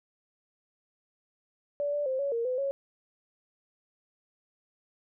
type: tone with pitch steps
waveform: sine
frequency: 577 / 584 / 523 / 561 / 464.8 / 507 / 552 Hz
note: D5 / D5 / C5 / C#5 / A#4 / B4 / C#5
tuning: -31 / -10 / -1 / +21 / -5 / +45 / -7 cents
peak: -27 dBFS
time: 1.8-2.71 s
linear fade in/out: 0 ms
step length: 130 ms
effects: none